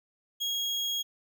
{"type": "tone", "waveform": "35% pulse", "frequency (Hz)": 3291, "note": "G#7", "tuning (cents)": -16, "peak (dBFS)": -27, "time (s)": [0.4, 1.03], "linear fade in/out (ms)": 20, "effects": []}